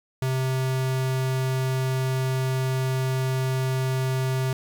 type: tone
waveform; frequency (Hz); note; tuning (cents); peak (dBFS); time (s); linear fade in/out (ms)
square; 130.81; C3; 0; -23; 0.22-4.53; 2
effects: 9-bit